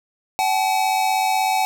square tone pair together, 760 / 856.3 Hz, F#5 / A5, +46 / -47 cents, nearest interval major second, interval 207 cents, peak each -20 / -22 dBFS, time 0.39-1.65 s, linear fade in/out 0 ms, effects none

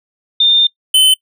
sine / square tone pair in turn, 3615 / 3050 Hz, A7 / G7, +46 / -48 cents, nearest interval minor third, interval 294 cents, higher first, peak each -7 dBFS, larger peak neither, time 0.4-0.67 / 0.94-1.14 s, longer first, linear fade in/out 5 ms, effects noise-tail reverb RT60 0.1 s tail -23 dB re dry

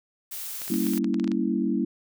blue noise, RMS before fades -35 dBFS, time 0.31-0.99 s, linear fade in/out 10 ms
clicks, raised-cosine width 0.2 ms, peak -21 dBFS, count 12, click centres 0.618 / 0.68 / 0.74 / 0.868 / 0.935 / 0.977 / 1.044 / 1.143 / 1.198 / 1.243 / 1.277 / 1.317 s
sine chord, G diminished seventh, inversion none, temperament equal with one note detuned, 196 / 233.1 / 280.6 / 329.6 Hz, G3 / Bb3 / Db4 / Fb4, 0 / 0 / +21 / 0 cents, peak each -28 / -27 / -29 / -28 dBFS, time 0.7-1.85 s, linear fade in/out 5 ms
effects none

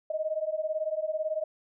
sine beating tone pair, 616 / 634 Hz, D#5 / D#5, -17 / +32 cents, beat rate 18 Hz, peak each -31 dBFS, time 0.1-1.44 s, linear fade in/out 5 ms, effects none

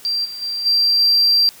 sine tone with level steps, 4717 Hz, D8, 7 cents sharp, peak -17 / -28 / -21 / -11 / -9 dBFS, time 0.05-1.49 s, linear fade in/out 0 ms, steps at 0.24 / 0.41 / 0.65 / 0.99 s, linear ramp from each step 20 ms, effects tanh soft clip ceiling -9 dBFS + white hiss -43 dBFS RMS until 1.6 s

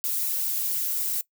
violet noise with flanger, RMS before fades -27 dBFS, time 0.04-1.21 s, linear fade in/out 0 ms, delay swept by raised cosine 1.3 to 6.7 ms, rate 2.2 Hz, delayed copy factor +0.6, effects noise-tail reverb RT60 0.1 s tail -20 dB re dry

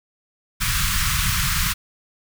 pink band-stop noise, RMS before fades -21 dBFS, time 0.6-1.74 s, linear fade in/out 20 ms, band 180 to 1100 Hz, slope 48 dB/octave, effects none

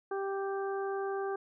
harmonic tone, 392 Hz, G4, in tune, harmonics 1 / 2 / 3 / 4, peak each -33 / -39 / -43 / -45 dBFS, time 0.11-1.36 s, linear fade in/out 5 ms, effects none

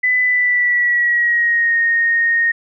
sine tone with pitch glide, 2001 to 1856.2 Hz, B6 to A#6, +22 to -8 cents, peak -12 dBFS, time 0.03-2.52 s, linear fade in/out 10 ms, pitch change -130 cents, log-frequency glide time 0.22-1.76 s, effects none

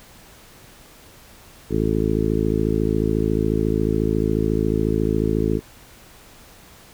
harmonic tone, 54.1 Hz, A1, 29 cents flat, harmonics 1 / 2 / 3 / 4 / 5 / 6 / 7 / 8, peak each -26 / -26 / -26 / -26 / -26 / -26 / -26 / -26 dBFS, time 1.69-5.61 s, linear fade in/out 50 ms, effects pink hiss -47 dBFS RMS until 6.93 s

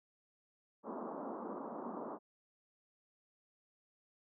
pink band-pass noise, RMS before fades -44 dBFS, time 0.83-2.19 s, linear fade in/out 50 ms, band 200 to 1200 Hz, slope 48 dB/octave, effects none

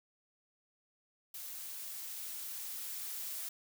blue noise with level ramp, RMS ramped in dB -45 to -41 dBFS, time 1.34-3.49 s, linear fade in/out 5 ms, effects none

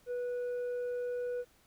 triangle tone with tanh clipping, 490 Hz, B4, 14 cents flat, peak -34 dBFS, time 0.06-1.45 s, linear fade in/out 50 ms, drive 8 dB, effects pink hiss -66 dBFS RMS until 1.66 s

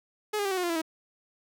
sawtooth tone with pitch steps, 423.4 / 406.9 / 391 / 375.7 / 361 / 346.9 / 333.3 / 320.3 Hz, G#4 / G#4 / G4 / F#4 / F#4 / F4 / E4 / E4, +33 / -35 / -4 / +26 / -43 / -12 / +19 / -50 cents, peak -23 dBFS, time 0.33-0.818 s, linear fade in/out 10 ms, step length 61 ms, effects none

